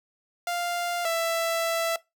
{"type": "tone pair in turn", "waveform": "sawtooth", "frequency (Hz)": [698, 664], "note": ["F5", "E5"], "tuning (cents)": [-1, 12], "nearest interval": "minor second", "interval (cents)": 87, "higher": "first", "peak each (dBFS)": [-23, -20], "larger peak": "second", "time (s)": [[0.47, 1.05], [1.05, 1.96]], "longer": "second", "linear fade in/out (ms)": 2, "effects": ["noise-tail reverb RT60 0.2 s tail -20 dB re dry"]}